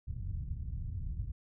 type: low-pass noise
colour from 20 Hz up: white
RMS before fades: -38 dBFS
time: 0.07-1.32 s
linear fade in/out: 10 ms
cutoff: 110 Hz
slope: 24 dB/octave
effects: none